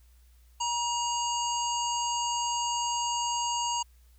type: harmonic tone with a mistuned harmonic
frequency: 950 Hz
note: A#5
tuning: 33 cents sharp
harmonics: 1 / 3 / 5 / 7 / 8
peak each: -29 / -35 / -39 / -35 / -40 dBFS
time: 0.6-3.83 s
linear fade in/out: 10 ms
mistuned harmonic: 5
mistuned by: -36 cents
effects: added 60 Hz sine -55 dBFS peak until 4.18 s + white hiss -68 dBFS RMS until 4.18 s